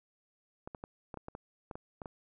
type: clicks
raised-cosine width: 1 ms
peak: -28 dBFS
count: 11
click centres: 0.675 / 0.748 / 0.839 / 1.142 / 1.173 / 1.284 / 1.351 / 1.712 / 1.755 / 2.018 / 2.058 s
effects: none